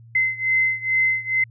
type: beating tone pair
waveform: sine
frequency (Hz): 2059 / 2061.3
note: C7 / C7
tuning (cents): -28 / -26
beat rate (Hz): 2.3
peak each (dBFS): -20 / -22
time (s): 0.15-1.44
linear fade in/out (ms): 5
effects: added 115 Hz sine -43 dBFS peak until 1.5 s